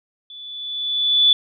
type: tone with level ramp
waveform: sine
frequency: 3466 Hz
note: A7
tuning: 27 cents flat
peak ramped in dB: -36 to -9 dBFS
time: 0.3-1.33 s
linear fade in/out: 2 ms
effects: none